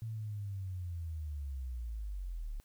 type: linear sweep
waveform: sine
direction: down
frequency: 114 to 34.6 Hz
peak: -37 dBFS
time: 0.02-2.6 s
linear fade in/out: 0 ms
effects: white hiss -70 dBFS RMS until 2.64 s